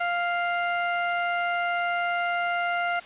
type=tone; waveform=20% pulse; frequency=698.5 Hz; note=F5; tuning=in tune; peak=-19 dBFS; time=0-3 s; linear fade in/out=10 ms; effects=white hiss -45 dBFS RMS until 3.05 s + resampled to 8000 Hz